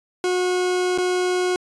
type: tone with dropouts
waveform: 40% pulse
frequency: 363.1 Hz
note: F#4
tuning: 33 cents flat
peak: -18 dBFS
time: 0.24-1.56 s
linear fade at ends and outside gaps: 1 ms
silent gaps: 0.977-0.984 s
effects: resampled to 22050 Hz